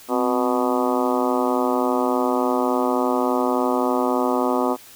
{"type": "harmonic tone with a mistuned harmonic", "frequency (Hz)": 123.47, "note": "B2", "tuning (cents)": 0, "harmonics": [2, 3, 4, 5, 6, 7, 8, 9, 10], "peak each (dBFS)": [-23, -25, -26, -27, -28, -28, -29, -30, -30], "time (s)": [0.08, 4.77], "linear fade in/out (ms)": 50, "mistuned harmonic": 2, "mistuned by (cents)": 79, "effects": ["white hiss -45 dBFS RMS until 4.95 s"]}